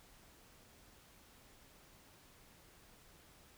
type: silence
effects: pink hiss -63 dBFS RMS until 3.57 s